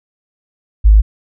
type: tone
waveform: sine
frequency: 52.4 Hz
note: G#1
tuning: 16 cents sharp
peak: -3 dBFS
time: 0.84-1.02 s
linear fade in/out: 20 ms
effects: none